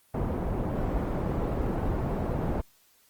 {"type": "low-pass noise", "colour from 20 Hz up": "pink", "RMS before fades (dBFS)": -29, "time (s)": [0.14, 2.61], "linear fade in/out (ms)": 5, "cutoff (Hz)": 730, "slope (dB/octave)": 12, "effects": ["white hiss -63 dBFS RMS until 3.09 s", "Opus 24 kbps"]}